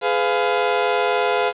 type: chord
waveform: 30% pulse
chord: F diminished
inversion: first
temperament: just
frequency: 419.1 / 502.9 / 698.5 Hz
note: Ab4 / Cb5 / F5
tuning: +16 / +31 / 0 cents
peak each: -19 dBFS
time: 0.01-1.53 s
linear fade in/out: 50 ms
effects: resampled to 8000 Hz + 7-bit